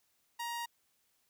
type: tone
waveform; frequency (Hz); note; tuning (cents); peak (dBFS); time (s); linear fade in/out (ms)
sawtooth; 942; A#5; +18; -33; 0.39-0.66; 10
effects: white hiss -75 dBFS RMS until 1.29 s